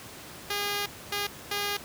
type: tone bursts at uneven times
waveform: 5% pulse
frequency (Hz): 407.8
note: G#4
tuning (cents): -32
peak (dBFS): -17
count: 3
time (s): 0.5-0.86 / 1.12-1.27 / 1.51-1.77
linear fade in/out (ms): 5
effects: pink hiss -44 dBFS RMS until 1.84 s + high-pass 80 Hz 12 dB/octave